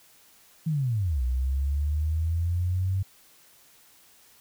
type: linear two-way sweep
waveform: sine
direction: down then up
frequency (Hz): 164.81 to 61 to 96.7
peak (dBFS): -23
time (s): 0.66-3.03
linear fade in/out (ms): 10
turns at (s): 1.22
effects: white hiss -57 dBFS RMS until 4.4 s